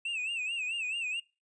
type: tone with vibrato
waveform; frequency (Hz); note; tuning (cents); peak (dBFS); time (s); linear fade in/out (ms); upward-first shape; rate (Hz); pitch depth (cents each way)
triangle; 2637; E7; 0; -30; 0.05-1.2; 5; sine; 4.6; 120
effects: noise-tail reverb RT60 0.3 s tail -25 dB re dry + resampled to 22050 Hz